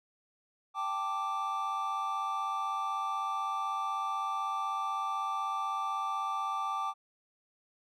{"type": "chord", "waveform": "triangle", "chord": "G suspended second", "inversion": "none", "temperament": "equal", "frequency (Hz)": [784, 880, 1174.7], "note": ["G5", "A5", "D6"], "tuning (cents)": [0, 0, 0], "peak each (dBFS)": [-36, -37, -31], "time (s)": [0.74, 6.94], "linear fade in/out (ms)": 50, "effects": []}